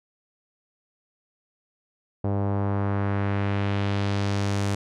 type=tone with low-pass filter sweep; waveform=sawtooth; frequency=100 Hz; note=G2; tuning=35 cents sharp; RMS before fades=-25 dBFS; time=2.24-4.75 s; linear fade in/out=5 ms; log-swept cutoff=700 to 8500 Hz; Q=1.2; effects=none